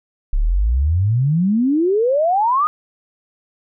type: exponential sweep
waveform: sine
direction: up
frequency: 32.7 to 1263 Hz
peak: -13 dBFS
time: 0.33-2.67 s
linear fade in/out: 0 ms
effects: none